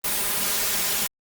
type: noise with comb filter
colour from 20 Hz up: white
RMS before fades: -24 dBFS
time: 0.04-1.07 s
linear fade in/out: 5 ms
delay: 4.9 ms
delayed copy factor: +0.85
effects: Opus 32 kbps